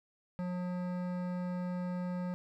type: tone with hard clipping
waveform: sine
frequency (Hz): 179.7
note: F3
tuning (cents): +50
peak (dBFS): -36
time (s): 0.39-2.34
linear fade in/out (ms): 0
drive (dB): 15
effects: none